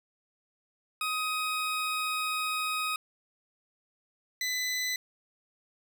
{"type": "tone pair in turn", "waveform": "20% pulse", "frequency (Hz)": [1257, 2005], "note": ["D#6", "B6"], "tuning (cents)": [17, 26], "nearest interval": "minor sixth", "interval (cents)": 809, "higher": "second", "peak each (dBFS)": -24, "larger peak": "neither", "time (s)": [[1.01, 2.96], [4.41, 4.96]], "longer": "first", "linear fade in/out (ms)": 2, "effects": []}